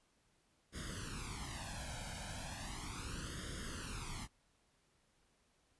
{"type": "noise with flanger", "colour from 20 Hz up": "pink", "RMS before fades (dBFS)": -45, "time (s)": [0.72, 4.28], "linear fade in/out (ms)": 50, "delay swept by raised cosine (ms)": [0.59, 1.31], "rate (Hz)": 0.36, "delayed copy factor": 0.9, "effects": ["pink hiss -75 dBFS RMS until 5.79 s", "resampled to 24000 Hz"]}